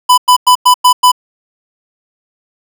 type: tone bursts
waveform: square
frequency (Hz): 997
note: B5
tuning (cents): +16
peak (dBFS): -4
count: 6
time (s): 0.09-1.118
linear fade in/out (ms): 10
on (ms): 88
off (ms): 100
effects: none

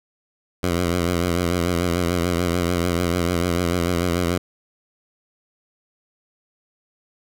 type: tone with vibrato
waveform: 10% pulse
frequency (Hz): 87.31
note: F2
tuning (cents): 0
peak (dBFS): -11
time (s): 0.63-4.38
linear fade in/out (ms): 5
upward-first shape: triangle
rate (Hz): 6.8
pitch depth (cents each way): 74
effects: none

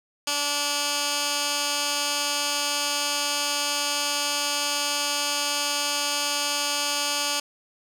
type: tone with band-pass filter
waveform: 15% pulse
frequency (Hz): 289.4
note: D4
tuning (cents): -25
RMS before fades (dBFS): -26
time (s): 0.27-7.4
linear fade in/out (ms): 5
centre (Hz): 5600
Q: 0.9
effects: 7-bit

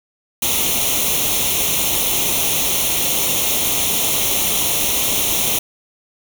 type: noise with comb filter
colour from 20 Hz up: white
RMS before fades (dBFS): -18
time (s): 0.42-5.59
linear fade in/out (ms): 5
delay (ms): 0.31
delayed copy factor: +0.75
effects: none

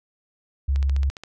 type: tone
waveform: sine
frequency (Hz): 68.7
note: C#2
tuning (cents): -15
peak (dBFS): -18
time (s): 0.68-1.1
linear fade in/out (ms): 10
type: click train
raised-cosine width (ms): 0.2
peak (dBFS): -20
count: 8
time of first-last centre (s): 0.76-1.236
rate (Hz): 14.7
effects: none

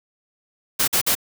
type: noise bursts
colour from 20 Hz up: white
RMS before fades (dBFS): -19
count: 3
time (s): 0.79-1.152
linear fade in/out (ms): 10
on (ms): 88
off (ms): 49
effects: none

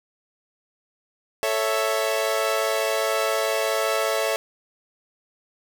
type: chord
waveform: sawtooth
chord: A major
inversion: none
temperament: equal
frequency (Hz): 440 / 554.4 / 659.3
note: A4 / C#5 / E5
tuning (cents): 0 / 0 / 0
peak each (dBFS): -23 / -22 / -21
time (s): 1.43-4.36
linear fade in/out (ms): 0
effects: none

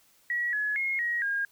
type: tone with pitch steps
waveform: sine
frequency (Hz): 1921 / 1696 / 2153 / 1895 / 1622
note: B6 / G#6 / C7 / A#6 / G#6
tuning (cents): -48 / +36 / +49 / +28 / -41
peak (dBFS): -26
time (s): 0.3-1.45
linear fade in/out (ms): 2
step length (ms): 230
effects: white hiss -63 dBFS RMS until 1.51 s

